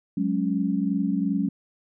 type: chord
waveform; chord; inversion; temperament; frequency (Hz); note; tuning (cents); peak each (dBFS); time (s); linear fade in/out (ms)
sine; F# suspended second; none; equal; 185 / 207.7 / 277.2; F#3 / G#3 / C#4; 0 / 0 / 0; -26; 0.17-1.49; 5
effects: none